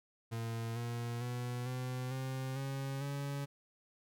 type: tone with pitch steps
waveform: 40% pulse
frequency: 114.5 / 118.54 / 122.72 / 127.05 / 131.53 / 136.16 / 140.97 Hz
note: A#2 / A#2 / B2 / B2 / C3 / C#3 / C#3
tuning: -31 / +29 / -11 / +49 / +9 / -31 / +29 cents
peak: -36 dBFS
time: 0.31-3.46 s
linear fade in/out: 20 ms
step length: 450 ms
effects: none